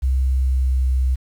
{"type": "tone with pitch glide", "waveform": "sine", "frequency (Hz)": [65.41, 64.51], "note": ["C2", "C2"], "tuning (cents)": [0, -24], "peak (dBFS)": -14, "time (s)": [0.02, 1.16], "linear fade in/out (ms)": 20, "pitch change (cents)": -24, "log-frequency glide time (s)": [0.35, 0.89], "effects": ["tanh soft clip ceiling -11 dBFS", "8-bit"]}